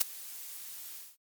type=noise with ADSR envelope; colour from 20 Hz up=blue; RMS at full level=-21 dBFS; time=0-1.17 s; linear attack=15 ms; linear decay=6 ms; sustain=-23 dB; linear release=210 ms; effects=MP3 96 kbps